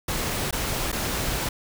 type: noise with dropouts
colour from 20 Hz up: pink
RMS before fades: -27 dBFS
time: 0.08-1.49 s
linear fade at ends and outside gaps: 5 ms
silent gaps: 0.51-0.526 / 0.918-0.926 s
effects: none